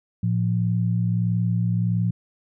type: tone pair together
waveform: sine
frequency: 113.08 / 174.61 Hz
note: A2 / F3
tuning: +48 / 0 cents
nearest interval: minor sixth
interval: 752 cents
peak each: -21 / -23 dBFS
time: 0.23-2.11 s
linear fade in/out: 5 ms
effects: none